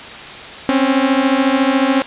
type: beating tone pair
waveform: sawtooth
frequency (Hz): 261.6 / 275.6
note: C4 / C#4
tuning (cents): 0 / -10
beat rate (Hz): 14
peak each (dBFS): -11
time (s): 0.69-2.02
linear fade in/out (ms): 0
effects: white hiss -31 dBFS RMS until 2.06 s + resampled to 8000 Hz